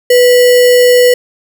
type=tone with sample-and-hold; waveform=sine; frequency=493.9 Hz; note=B4; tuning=in tune; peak=-3 dBFS; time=0.1-1.14 s; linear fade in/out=5 ms; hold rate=2450 Hz; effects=none